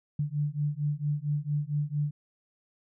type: beating tone pair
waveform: sine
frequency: 145.1 / 149.5 Hz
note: D3 / D3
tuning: -21 / +31 cents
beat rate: 4.4 Hz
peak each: -30 dBFS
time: 0.19-2.11 s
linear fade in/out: 5 ms
effects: none